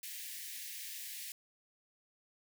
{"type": "high-pass noise", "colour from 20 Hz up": "white", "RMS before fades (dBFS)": -45, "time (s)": [0.03, 1.32], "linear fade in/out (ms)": 2, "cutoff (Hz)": 1700, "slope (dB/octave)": 96, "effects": []}